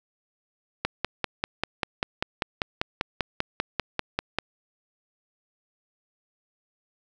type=click train; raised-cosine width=0.3 ms; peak=-8 dBFS; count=19; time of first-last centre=0.85-4.386 s; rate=5.09 Hz; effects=none

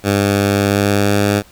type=tone with pitch glide; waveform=10% pulse; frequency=100.1 to 101.97 Hz; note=G2 to G#2; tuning=+37 to -31 cents; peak=-4 dBFS; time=0.03-1.43 s; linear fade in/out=50 ms; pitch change=+32 cents; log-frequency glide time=0.53-1.23 s; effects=pink hiss -46 dBFS RMS until 1.51 s

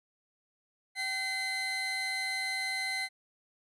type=tone pair together; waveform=30% pulse; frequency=769.8 / 2055 Hz; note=G5 / C7; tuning=-32 / -32 cents; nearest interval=octave + perfect fourth; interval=1700 cents; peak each=-38 / -29 dBFS; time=0.95-3.09 s; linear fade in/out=50 ms; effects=low-pass 10000 Hz 12 dB/octave

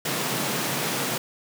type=high-pass noise; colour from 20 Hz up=pink; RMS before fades=-27 dBFS; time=0.05-1.18 s; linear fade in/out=5 ms; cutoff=120 Hz; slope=96 dB/octave; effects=none

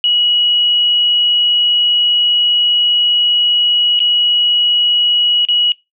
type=tone with dropouts; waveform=sine; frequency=2915 Hz; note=F#7; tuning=26 cents flat; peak=-10 dBFS; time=0.04-5.72 s; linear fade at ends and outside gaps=1 ms; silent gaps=3.992-4.002 / 5.451-5.486 s; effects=noise-tail reverb RT60 0.2 s tail -22 dB re dry

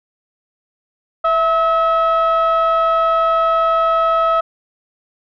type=tone pair together; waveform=sine; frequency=659.1 / 1291 Hz; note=E5 / E6; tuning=0 / -37 cents; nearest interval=octave; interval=1163 cents; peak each=-14 / -12 dBFS; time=1.24-4.41 s; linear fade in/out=10 ms; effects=tanh soft clip ceiling -9 dBFS

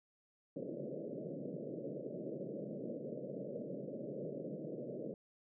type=band-pass noise; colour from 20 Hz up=white; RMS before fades=-44 dBFS; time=0.56-5.14 s; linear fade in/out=2 ms; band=130 to 600 Hz; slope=96 dB/octave; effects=none

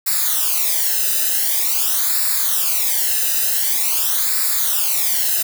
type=noise with flanger; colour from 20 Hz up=blue; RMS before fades=-18 dBFS; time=0.06-5.43 s; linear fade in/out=10 ms; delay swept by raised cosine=0.32 to 0.91 ms; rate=0.46 Hz; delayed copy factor=-0.85; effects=none

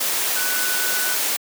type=tone in noise; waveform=sine; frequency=1490 Hz; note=F#6; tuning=12 cents sharp; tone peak=-26 dBFS; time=0.36-1.15 s; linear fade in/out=10 ms; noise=white; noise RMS=-22 dBFS; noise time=0-1.37 s; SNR=-7 dB; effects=high-pass 300 Hz 12 dB/octave

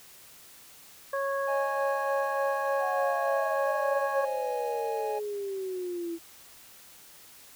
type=harmonic tone; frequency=551 Hz; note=C#5; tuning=11 cents flat; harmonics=1 / 2 / 3; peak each=-29 / -33 / -36 dBFS; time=1.13-4.25 s; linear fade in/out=5 ms
type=chord; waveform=triangle; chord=C# suspended second; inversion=none; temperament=equal; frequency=554.4 / 622.3 / 830.6 Hz; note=C#5 / D#5 / G#5; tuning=0 / 0 / 0 cents; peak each=-35 / -37 / -31 dBFS; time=1.47-5.2 s; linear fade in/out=20 ms
type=exponential sweep; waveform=sine; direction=down; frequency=761 to 331 Hz; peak=-31 dBFS; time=2.79-6.19 s; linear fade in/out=50 ms
effects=white hiss -52 dBFS RMS until 7.55 s

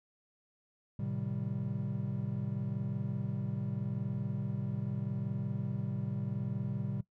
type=chord; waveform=triangle; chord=A half-diminished seventh; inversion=none; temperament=equal; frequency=110 / 130.81 / 155.56 / 196 Hz; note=A2 / C3 / Eb3 / G3; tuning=0 / 0 / 0 / 0 cents; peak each=-37 / -35 / -40 / -37 dBFS; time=0.99-7.01 s; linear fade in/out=5 ms; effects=noise-tail reverb RT60 0.1 s tail -19 dB re dry

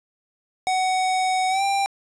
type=tone with pitch glide; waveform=square; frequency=747 to 791.4 Hz; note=F#5 to G5; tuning=+16 to +16 cents; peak=-20 dBFS; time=0.67-1.86 s; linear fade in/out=0 ms; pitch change=+100 cents; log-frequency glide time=1.49-1.63 s; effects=resampled to 22050 Hz + 8-bit

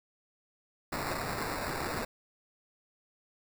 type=noise with sample-and-hold; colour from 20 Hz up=white; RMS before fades=-35 dBFS; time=0.92-2.05 s; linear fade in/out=5 ms; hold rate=3150 Hz; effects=none

